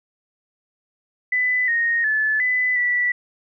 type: tone with pitch steps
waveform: sine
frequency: 1999 / 1861 / 1733 / 2002 / 1961 Hz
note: B6 / A#6 / A6 / B6 / B6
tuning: +20 / -3 / -27 / +23 / -13 cents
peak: -17 dBFS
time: 1.32-3.12 s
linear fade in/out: 5 ms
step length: 360 ms
effects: none